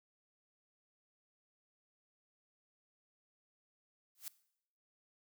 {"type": "noise with exponential growth", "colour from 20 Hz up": "blue", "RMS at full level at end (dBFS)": -40, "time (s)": [4.15, 4.28], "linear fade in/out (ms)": 1, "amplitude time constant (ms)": 28, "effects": ["noise-tail reverb RT60 0.7 s tail -19 dB re dry"]}